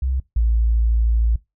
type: tone pair in turn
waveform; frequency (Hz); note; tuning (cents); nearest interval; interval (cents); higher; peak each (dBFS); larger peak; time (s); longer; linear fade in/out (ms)
sine; 65 / 56.53; C2 / A1; -11 / +48; major second; 241; first; -18 / -14; second; 0.02-0.2 / 0.36-1.36; second; 5
effects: noise-tail reverb RT60 0.2 s tail -21 dB re dry